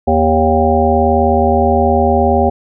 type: harmonic tone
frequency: 79.2 Hz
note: D#2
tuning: 31 cents sharp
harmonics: 1 / 3 / 5 / 7 / 9 / 10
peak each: -16 / -16 / -16 / -16 / -16 / -16 dBFS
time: 0.07-2.5 s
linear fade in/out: 10 ms
effects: none